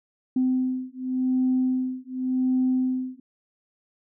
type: beating tone pair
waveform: sine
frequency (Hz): 256.3 / 257.19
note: C4 / C4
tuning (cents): -36 / -30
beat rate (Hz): 0.89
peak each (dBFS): -24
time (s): 0.36-3.2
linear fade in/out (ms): 5
effects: tanh soft clip ceiling -14 dBFS